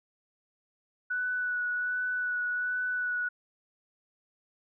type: tone with vibrato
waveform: sine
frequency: 1480 Hz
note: F#6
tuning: in tune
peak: -28 dBFS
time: 1.1-3.29 s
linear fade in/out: 10 ms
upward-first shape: sine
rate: 1.3 Hz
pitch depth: 16 cents each way
effects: none